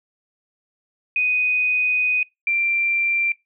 sine tone pair in turn, 2493 / 2362 Hz, D#7 / D7, +3 / +9 cents, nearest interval minor second, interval 94 cents, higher first, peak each -17 dBFS, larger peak neither, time 1.16-2.23 / 2.47-3.32 s, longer first, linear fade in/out 2 ms, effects noise-tail reverb RT60 0.2 s tail -24 dB re dry

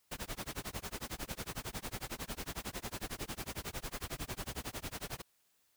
pink noise with tremolo, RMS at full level -39 dBFS, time 0.11-5.22 s, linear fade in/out 10 ms, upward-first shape sine, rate 11 Hz, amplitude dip 100%, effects white hiss -74 dBFS RMS until 5.76 s

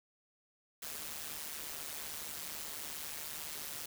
white noise with amplitude modulation, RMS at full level -40 dBFS, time 0.82-3.86 s, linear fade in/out 5 ms, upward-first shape sine, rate 151 Hz, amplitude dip 75%, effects none

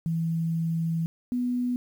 sine tone pair in turn, 164.6 / 246.6 Hz, E3 / B3, -2 / -2 cents, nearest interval perfect fifth, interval 700 cents, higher second, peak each -24 dBFS, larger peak neither, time 0.06-1.06 / 1.32-1.76 s, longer first, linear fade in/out 0 ms, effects 9-bit

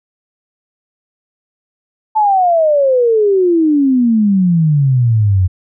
sine exponential sweep, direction down, 883 to 89.1 Hz, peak -8 dBFS, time 2.15-5.48 s, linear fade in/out 20 ms, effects none

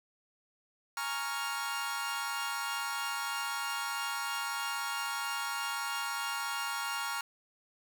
sawtooth chord, Bb minor seventh, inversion third, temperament equal, 830.6 / 932.3 / 1108.7 / 1396.9 Hz, Ab5 / Bb5 / Db6 / F6, 0 / 0 / 0 / 0 cents, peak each -39 / -36 / -36 / -33 dBFS, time 0.97-7.21 s, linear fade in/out 2 ms, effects none

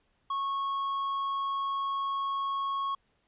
triangle tone with tanh clipping, 1100 Hz, C#6, 14 cents flat, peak -30 dBFS, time 0.3-2.95 s, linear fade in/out 5 ms, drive 10 dB, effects pink hiss -72 dBFS RMS until 3.27 s + resampled to 8000 Hz

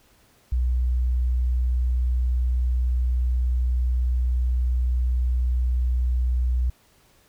sine tone, 61.74 Hz, B1, in tune, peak -19 dBFS, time 0.52-6.7 s, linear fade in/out 5 ms, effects pink hiss -59 dBFS RMS until 7.28 s

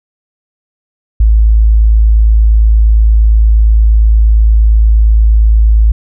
sine tone, 54.3 Hz, A1, 22 cents flat, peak -3 dBFS, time 1.2-5.92 s, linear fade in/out 5 ms, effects none

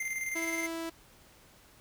square tone with tremolo, 2093 Hz, C7, in tune, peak -32 dBFS, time 0-0.67 s, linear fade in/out 5 ms, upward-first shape square, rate 19 Hz, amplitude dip 45%
sawtooth tone, 329.6 Hz, E4, in tune, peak -31 dBFS, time 0.35-0.9 s, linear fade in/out 10 ms
effects pink hiss -59 dBFS RMS until 1.8 s

